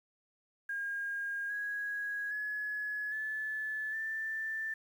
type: tone with pitch steps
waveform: sine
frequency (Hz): 1620 / 1656.9 / 1694.7 / 1733.3 / 1772.8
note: G#6 / G#6 / G#6 / A6 / A6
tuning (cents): -43 / -5 / +35 / -26 / +13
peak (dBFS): -34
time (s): 0.69-4.74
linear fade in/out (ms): 5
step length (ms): 810
effects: 10-bit